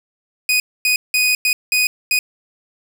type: tone bursts at uneven times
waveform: sawtooth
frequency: 2489 Hz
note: D#7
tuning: in tune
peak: -10 dBFS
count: 6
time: 0.49-0.6 / 0.85-0.96 / 1.14-1.35 / 1.45-1.53 / 1.72-1.87 / 2.11-2.19 s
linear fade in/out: 2 ms
effects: 7-bit